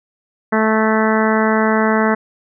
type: harmonic tone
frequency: 218.8 Hz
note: A3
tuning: 9 cents flat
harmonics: 1 / 2 / 3 / 4 / 5 / 6 / 7 / 8 / 9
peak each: -16 / -19 / -21 / -22 / -23 / -24 / -24 / -25 / -26 dBFS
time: 0.52-2.15 s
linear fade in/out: 10 ms
effects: none